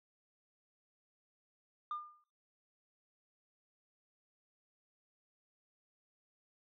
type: tone with exponential decay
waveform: sine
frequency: 1206 Hz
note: D6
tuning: 46 cents sharp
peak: -33 dBFS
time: 1.91-2.24 s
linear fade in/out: 2 ms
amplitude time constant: 71 ms
effects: noise-tail reverb RT60 0.4 s tail -18 dB re dry + tanh soft clip ceiling -34 dBFS